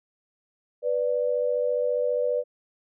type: tone pair together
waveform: sine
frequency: 493.9 / 588.7 Hz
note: B4 / D5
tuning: 0 / +4 cents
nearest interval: minor third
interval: 304 cents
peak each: -24 / -26 dBFS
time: 0.82-2.44 s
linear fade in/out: 50 ms
effects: none